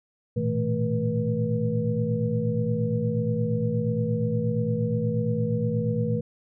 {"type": "tone cluster", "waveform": "sine", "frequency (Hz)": [111.8, 120.3, 161.9, 219.2, 482.2], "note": ["A2", "B2", "E3", "A3", "B4"], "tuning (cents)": [28, -45, -31, -6, -41], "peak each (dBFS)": -29, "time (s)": [0.36, 6.21], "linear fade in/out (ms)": 10, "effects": []}